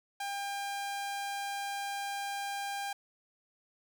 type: tone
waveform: sawtooth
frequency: 800 Hz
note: G5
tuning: 35 cents sharp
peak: -31 dBFS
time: 0.2-2.93 s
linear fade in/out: 5 ms
effects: none